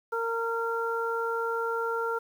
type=harmonic tone; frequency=459.9 Hz; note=A#4; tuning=23 cents flat; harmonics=1 / 2 / 3; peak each=-30 / -34 / -31 dBFS; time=0.12-2.19 s; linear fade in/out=10 ms; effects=9-bit